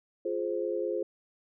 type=chord; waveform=sine; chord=F minor; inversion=none; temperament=just; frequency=349.2 / 419.1 / 523.8 Hz; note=F4 / Ab4 / C5; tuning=0 / +16 / +2 cents; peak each=-33 dBFS; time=0.25-1.03 s; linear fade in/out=5 ms; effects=none